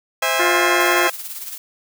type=chord; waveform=15% pulse; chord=C augmented; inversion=none; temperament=just; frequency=523.3 / 654.1 / 817.6 Hz; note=C5 / E5 / G#5; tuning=0 / -14 / -27 cents; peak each=-16 / -15 / -16 dBFS; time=0.22-1.1 s; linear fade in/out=5 ms
type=harmonic tone; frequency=352.8 Hz; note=F4; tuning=18 cents sharp; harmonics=1 / 2 / 3 / 4 / 5 / 6; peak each=-21 / -26 / -24 / -24 / -24 / -26 dBFS; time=0.39-1.08 s; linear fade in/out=10 ms
type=noise with tremolo; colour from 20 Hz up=blue; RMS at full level=-29 dBFS; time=0.8-1.58 s; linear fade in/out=5 ms; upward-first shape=sine; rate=18 Hz; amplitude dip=55%
effects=none